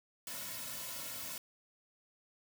white noise with comb filter, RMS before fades -43 dBFS, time 0.27-1.38 s, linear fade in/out 2 ms, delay 2.5 ms, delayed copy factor -0.9, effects none

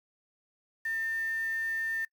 sine tone with quantisation, 1802 Hz, A6, 41 cents sharp, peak -30 dBFS, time 0.85-2.05 s, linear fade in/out 5 ms, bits 8, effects noise-tail reverb RT60 0.1 s tail -23 dB re dry

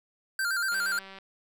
square tone with vibrato, 1480 Hz, F#6, in tune, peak -27 dBFS, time 0.39-0.99 s, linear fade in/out 2 ms, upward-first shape square, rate 8.5 Hz, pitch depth 90 cents each way
click train, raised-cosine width 0.3 ms, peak -30 dBFS, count 91, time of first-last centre 0.72-1.186 s, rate 193 Hz
effects none

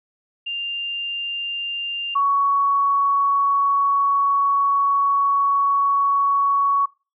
sine tone pair in turn, 2794 / 1118.4 Hz, F7 / C#6, 0 / +15 cents, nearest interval octave + major third, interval 1585 cents, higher first, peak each -24 / -15 dBFS, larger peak second, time 0.46-2.15 / 2.15-6.86 s, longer second, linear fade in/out 10 ms, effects noise-tail reverb RT60 0.3 s tail -22 dB re dry

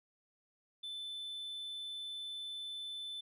sine tone, 3520 Hz, A7, in tune, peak -38 dBFS, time 0.83-3.21 s, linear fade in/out 10 ms, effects tanh soft clip ceiling -40 dBFS

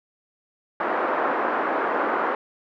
white band-pass noise, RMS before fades -24 dBFS, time 0.8-2.35 s, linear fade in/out 2 ms, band 280 to 1400 Hz, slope 24 dB/octave, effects none

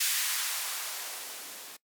violet noise with band-pass filter sweep, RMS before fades -34 dBFS, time 0-1.77 s, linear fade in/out 10 ms, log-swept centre 2100 to 230 Hz, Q 0.93, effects noise-tail reverb RT60 0.1 s tail -20 dB re dry

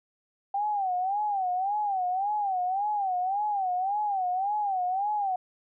sine tone with vibrato, 780 Hz, G5, 9 cents flat, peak -25 dBFS, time 0.54-5.36 s, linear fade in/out 5 ms, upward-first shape sine, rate 1.8 Hz, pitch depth 140 cents each way, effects none

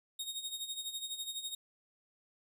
sawtooth tone with tremolo, 3729 Hz, A#7, in tune, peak -33 dBFS, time 0.19-1.55 s, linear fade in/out 5 ms, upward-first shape sine, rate 12 Hz, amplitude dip 70%, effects none

